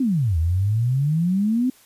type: exponential two-way sweep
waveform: sine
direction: down then up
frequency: 280 to 78.1 to 262.4 Hz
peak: -17 dBFS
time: 0-1.7 s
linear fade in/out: 5 ms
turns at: 0.38 s
effects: white hiss -53 dBFS RMS until 1.85 s + resampled to 32000 Hz